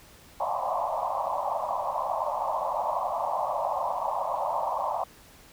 white band-pass noise, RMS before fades -29 dBFS, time 0.4-5.04 s, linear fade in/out 5 ms, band 560 to 1100 Hz, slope 96 dB/octave, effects pink hiss -53 dBFS RMS until 5.52 s

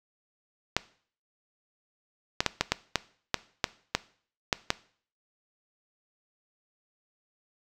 clicks, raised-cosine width 0.2 ms, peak -5 dBFS, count 11, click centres 0.766 / 2.405 / 2.463 / 2.61 / 2.72 / 2.957 / 3.343 / 3.642 / 3.95 / 4.528 / 4.704 s, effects noise-tail reverb RT60 0.5 s tail -19 dB re dry

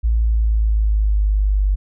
sine exponential sweep, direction down, 56.6 to 49 Hz, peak -13 dBFS, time 0.03-1.76 s, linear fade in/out 20 ms, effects none

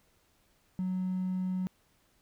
triangle tone with hard clipping, 185 Hz, F#3, in tune, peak -30 dBFS, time 0.79-1.67 s, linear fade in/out 0 ms, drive 4 dB, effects pink hiss -69 dBFS RMS until 2.21 s

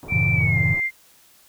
pink low-pass noise, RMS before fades -36 dBFS, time 0.03-0.8 s, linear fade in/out 0 ms, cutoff 1000 Hz, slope 24 dB/octave
sine tone with pitch glide, 2340 to 2097 Hz, D7 to C7, -7 to +3 cents, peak -20 dBFS, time 0.08-0.91 s, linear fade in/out 50 ms, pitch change -190 cents, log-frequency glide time 0.34-0.59 s
sine chord, F# diminished seventh, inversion none, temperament just, 92.5 / 111 / 133.2 / 159.84 Hz, F#2 / A2 / C3 / Eb3, 0 / +16 / +31 / +47 cents, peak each -24 dBFS, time 0.12-0.75 s, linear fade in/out 5 ms
effects white hiss -54 dBFS RMS until 1.48 s

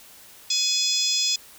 harmonic tone with a mistuned harmonic, 840 Hz, G#5, 19 cents sharp, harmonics 3 / 4 / 5 / 6 / 7 / 8 / 9, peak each -33 / -27 / -32 / -23 / -33 / -30 / -32 dBFS, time 0.5-1.36 s, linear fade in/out 5 ms, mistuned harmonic 4, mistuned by +31 cents, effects white hiss -48 dBFS RMS until 1.58 s

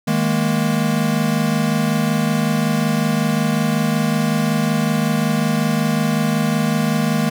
square chord, D# suspended fourth, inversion none, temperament equal with one note detuned, 157.37 / 207.7 / 233.1 Hz, D#3 / G#3 / A#3, +20 / 0 / 0 cents, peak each -21 dBFS, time 0.07-7.3 s, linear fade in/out 10 ms, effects none

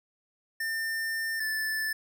square tone pair in turn, 1800 / 1752.8 Hz, A6 / A6, +39 / -7 cents, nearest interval unison, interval 46 cents, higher first, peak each -30 / -29 dBFS, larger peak second, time 0.6-1.4 / 1.4-1.93 s, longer first, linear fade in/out 5 ms, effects none

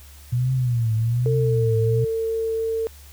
sine tone with vibrato, 120 Hz, B2, 49 cents flat, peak -18 dBFS, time 0.32-2.05 s, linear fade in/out 10 ms, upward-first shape triangle, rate 1.2 Hz, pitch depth 160 cents each way
sine tone, 449.5 Hz, A4, 37 cents sharp, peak -21 dBFS, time 1.26-2.87 s, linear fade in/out 0 ms
effects added 71 Hz sine -43 dBFS peak until 3.12 s + white hiss -49 dBFS RMS until 3.12 s

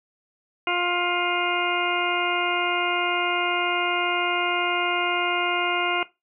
harmonic tone, 352.4 Hz, F4, 16 cents sharp, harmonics 1 / 2 / 3 / 4 / 6 / 7 / 8, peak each -29 / -29 / -29 / -29 / -29 / -29 / -29 dBFS, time 0.67-6.03 s, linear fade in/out 2 ms, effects noise-tail reverb RT60 0.2 s tail -17 dB re dry

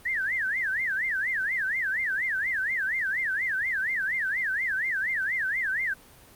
sine tone with vibrato, 1792 Hz, A6, 31 cents sharp, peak -25 dBFS, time 0.05-5.94 s, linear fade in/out 10 ms, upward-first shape sine, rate 4.2 Hz, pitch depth 290 cents each way, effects pink hiss -52 dBFS RMS until 6.35 s + Opus 32 kbps

